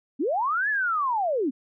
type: linear two-way sweep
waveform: sine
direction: up then down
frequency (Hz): 233.1 to 1760 to 233.1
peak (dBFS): -22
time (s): 0.19-1.51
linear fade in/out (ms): 20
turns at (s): 0.69
effects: none